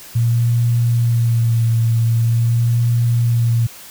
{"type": "tone with vibrato", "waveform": "sine", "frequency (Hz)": 116.6, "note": "A#2", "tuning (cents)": 1, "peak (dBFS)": -12, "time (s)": [0.15, 3.67], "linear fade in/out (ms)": 10, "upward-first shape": "sine", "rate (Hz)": 0.44, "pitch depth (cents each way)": 30, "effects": ["white hiss -38 dBFS RMS until 3.9 s"]}